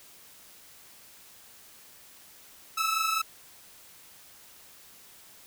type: tone pair together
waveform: sawtooth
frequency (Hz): 1294.1 / 1319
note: E6 / E6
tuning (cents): -32 / +1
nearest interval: unison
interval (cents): 33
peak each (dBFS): -25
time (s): 2.77-3.22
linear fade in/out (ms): 10
effects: white hiss -53 dBFS RMS until 5.46 s